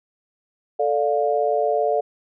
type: chord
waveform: sine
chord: D minor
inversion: second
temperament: just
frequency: 440.5 / 587.3 / 704.8 Hz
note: A4 / D5 / F5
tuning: +2 / 0 / +16 cents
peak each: -22 dBFS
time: 0.79-2.01 s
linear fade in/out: 10 ms
effects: none